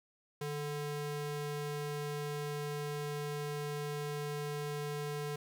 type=ring-modulated tone; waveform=square; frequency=293.7 Hz; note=D4; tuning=in tune; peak=-34 dBFS; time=0.41-5.36 s; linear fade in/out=5 ms; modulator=144 Hz; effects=none